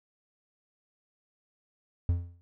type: tone with exponential decay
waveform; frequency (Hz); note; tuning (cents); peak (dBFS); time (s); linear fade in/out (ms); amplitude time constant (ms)
triangle; 86.7; F2; -12; -18; 2.09-2.41; 0; 68
effects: none